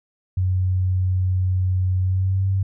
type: tone with pitch glide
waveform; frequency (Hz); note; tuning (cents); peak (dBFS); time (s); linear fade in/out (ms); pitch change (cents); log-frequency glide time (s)
sine; 92.5 to 96.32; F#2 to G2; 0 to -30; -17; 0.37-2.63; 5; +70; 2-2.46
effects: none